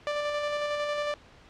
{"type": "tone with tremolo", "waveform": "sawtooth", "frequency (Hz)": 589, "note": "D5", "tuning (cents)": 5, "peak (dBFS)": -23, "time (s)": [0.07, 1.14], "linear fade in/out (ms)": 0, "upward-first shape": "square", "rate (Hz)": 11, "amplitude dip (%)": 25, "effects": ["pink hiss -54 dBFS RMS until 1.49 s", "low-pass 4000 Hz 12 dB/octave"]}